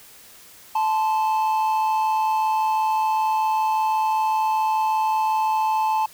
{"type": "tone pair together", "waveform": "triangle", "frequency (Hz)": [873, 1038.2], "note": ["A5", "C6"], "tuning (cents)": [-14, -14], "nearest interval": "minor third", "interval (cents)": 300, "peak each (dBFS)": [-17, -26], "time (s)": [0.75, 6.06], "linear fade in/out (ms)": 5, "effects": ["white hiss -47 dBFS RMS until 6.13 s"]}